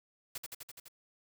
white noise with echo, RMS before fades -40 dBFS, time 0.35-0.38 s, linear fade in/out 5 ms, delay 84 ms, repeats 6, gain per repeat -2 dB, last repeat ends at 0.884 s, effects none

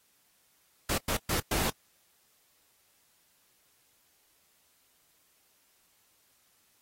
pink noise bursts at uneven times, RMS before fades -30 dBFS, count 4, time 0.89-0.98 / 1.08-1.17 / 1.29-1.4 / 1.51-1.7 s, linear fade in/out 5 ms, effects white hiss -68 dBFS RMS until 6.81 s + AAC 48 kbps

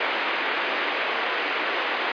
white band-pass noise, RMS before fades -26 dBFS, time 0-2.12 s, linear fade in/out 5 ms, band 320 to 2700 Hz, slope 24 dB/octave, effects resampled to 11025 Hz

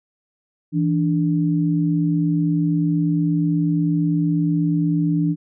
sine tone pair together, 164.81 / 293.3 Hz, E3 / D4, 0 / -2 cents, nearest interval minor seventh, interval 998 cents, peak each -18 / -20 dBFS, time 0.72-5.36 s, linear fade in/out 50 ms, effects none

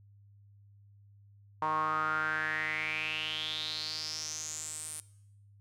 sawtooth tone with band-pass filter sweep, 155.56 Hz, D#3, in tune, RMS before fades -35 dBFS, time 1.62-5 s, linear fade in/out 0 ms, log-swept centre 980 to 9500 Hz, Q 7.3, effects noise-tail reverb RT60 0.8 s tail -19 dB re dry + added 101 Hz sine -56 dBFS peak until 5.6 s

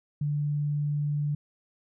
sine tone, 146.83 Hz, D3, in tune, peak -25 dBFS, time 0.21-1.35 s, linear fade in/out 5 ms, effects none

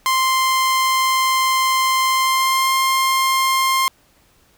sawtooth tone with pitch glide, 1046.5 to 1058 Hz, C6 to C6, 0 to +19 cents, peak -11 dBFS, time 0.06-3.88 s, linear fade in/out 0 ms, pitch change +19 cents, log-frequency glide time 2.11-2.73 s, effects pink hiss -56 dBFS RMS until 4.57 s

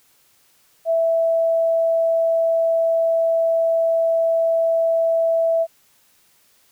sine tone, 659.3 Hz, E5, in tune, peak -15 dBFS, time 0.85-5.67 s, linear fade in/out 50 ms, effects white hiss -58 dBFS RMS until 6.71 s

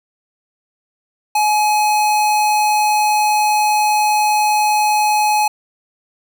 square tone, 845 Hz, G#5, 30 cents sharp, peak -13 dBFS, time 1.35-5.48 s, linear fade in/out 5 ms, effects none

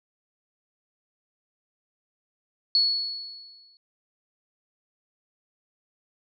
sine tone with exponential decay, 4388 Hz, C#8, 18 cents flat, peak -16 dBFS, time 2.75-3.77 s, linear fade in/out 1 ms, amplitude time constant 220 ms, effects none

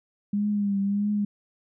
sine tone with vibrato, 202.7 Hz, G#3, 42 cents flat, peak -22 dBFS, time 0.33-1.25 s, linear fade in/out 5 ms, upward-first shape triangle, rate 1.6 Hz, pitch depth 54 cents each way, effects none

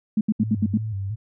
sine tone bursts, 214.8 Hz, A3, 41 cents flat, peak -16 dBFS, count 6, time 0.17-0.775 s, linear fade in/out 5 ms, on 40 ms, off 73 ms
sine tone with vibrato, 103.5 Hz, G#2, 5 cents flat, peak -25 dBFS, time 0.39-1.16 s, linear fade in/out 20 ms, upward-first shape square, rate 2.8 Hz, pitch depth 97 cents each way
effects none

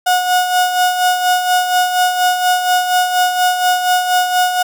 35% pulse tone with tremolo, 727 Hz, F#5, 31 cents flat, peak -8 dBFS, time 0.06-4.63 s, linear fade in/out 10 ms, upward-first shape sine, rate 4.2 Hz, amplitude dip 55%, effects none

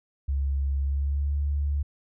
sine tone with pitch glide, 69 to 71.85 Hz, C#2 to D2, -7 to -37 cents, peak -23 dBFS, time 0.28-1.83 s, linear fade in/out 10 ms, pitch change +70 cents, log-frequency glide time 0.82-1.35 s, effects none

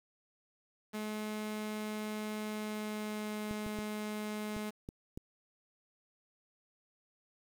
sawtooth tone with pitch glide, 213.5 to 212 Hz, G#3 to G#3, +48 to +36 cents, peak -33 dBFS, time 0.93-4.71 s, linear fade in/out 20 ms, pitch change -12 cents, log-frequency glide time 2.48-3.41 s
clicks, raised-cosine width 3 ms, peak -29 dBFS, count 6, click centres 3.511 / 3.664 / 3.788 / 4.565 / 4.889 / 5.175 s
effects 9-bit

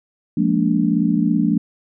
sine chord, Bb dominant seventh, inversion second, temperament just, 174.81 / 209.8 / 233.1 / 291.4 Hz, F3 / Ab3 / Bb3 / D4, +2 / +18 / 0 / -13 cents, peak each -20 dBFS, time 0.37-1.58 s, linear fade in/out 5 ms, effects none

